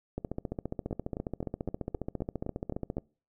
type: two click trains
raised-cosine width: 2 ms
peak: -21 / -20 dBFS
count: 9 / 42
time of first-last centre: 0.91-2.983 / 0.18-2.969 s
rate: 3.86 / 14.7 Hz
effects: noise-tail reverb RT60 0.4 s tail -25 dB re dry